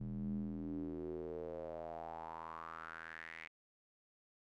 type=tone with band-pass filter sweep; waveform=square; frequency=40.75 Hz; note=E1; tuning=19 cents flat; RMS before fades=-45 dBFS; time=0-3.48 s; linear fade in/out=10 ms; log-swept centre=160 to 2200 Hz; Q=5.4; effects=none